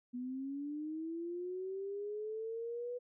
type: linear sweep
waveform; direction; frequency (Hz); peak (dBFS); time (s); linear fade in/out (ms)
sine; up; 243.1 to 494; -38; 0.13-2.99; 20
effects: none